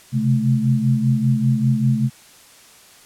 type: tone cluster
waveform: sine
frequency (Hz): 130.1 / 135.2 / 217.2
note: C3 / C#3 / A3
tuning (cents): -9 / -43 / -22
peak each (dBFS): -19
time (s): 0.12-2.1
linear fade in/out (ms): 50
effects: white hiss -47 dBFS RMS until 3.05 s + low-pass 11000 Hz 12 dB/octave